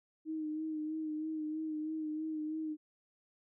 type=tone with vibrato; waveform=sine; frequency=311.1 Hz; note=D#4; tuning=in tune; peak=-35 dBFS; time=0.25-2.77 s; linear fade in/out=50 ms; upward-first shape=sine; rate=3.1 Hz; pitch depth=32 cents each way; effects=none